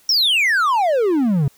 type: exponential sweep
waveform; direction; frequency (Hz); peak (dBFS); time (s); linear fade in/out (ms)
triangle; down; 5680 to 130.1; -12; 0.09-1.48; 2
effects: white hiss -54 dBFS RMS until 1.57 s